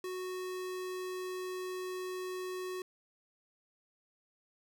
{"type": "tone", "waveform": "square", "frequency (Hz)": 368.7, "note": "F#4", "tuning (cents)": -6, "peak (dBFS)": -38, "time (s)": [0.04, 2.82], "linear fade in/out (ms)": 2, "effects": []}